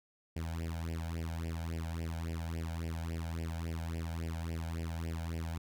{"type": "tone with flanger", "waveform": "sawtooth", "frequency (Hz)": 82.41, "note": "E2", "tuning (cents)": 0, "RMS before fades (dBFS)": -38, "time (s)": [0.36, 5.58], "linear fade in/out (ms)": 5, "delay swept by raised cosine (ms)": [0.38, 1.34], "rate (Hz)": 3.6, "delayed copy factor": 1, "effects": []}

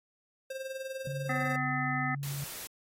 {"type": "tone with tremolo", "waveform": "square", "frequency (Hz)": 530, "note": "C5", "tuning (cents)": 22, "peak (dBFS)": -35, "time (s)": [0.5, 1.56], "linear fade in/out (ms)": 5, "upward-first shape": "sine", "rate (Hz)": 20, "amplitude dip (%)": 60}
{"type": "tone", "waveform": "sine", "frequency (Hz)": 140.9, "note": "C#3", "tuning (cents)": 29, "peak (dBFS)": -34, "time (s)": [1.07, 2.44], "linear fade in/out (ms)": 2}
{"type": "harmonic tone", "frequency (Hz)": 254.3, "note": "C4", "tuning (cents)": -49, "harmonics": [1, 3, 5, 7, 8], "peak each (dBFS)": [-36, -36, -36, -36, -36], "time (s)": [1.29, 2.15], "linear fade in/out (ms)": 5}
{"type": "noise", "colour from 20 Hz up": "white", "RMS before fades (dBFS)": -42, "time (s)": [2.23, 2.67], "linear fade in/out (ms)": 0}
{"effects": ["AAC 48 kbps"]}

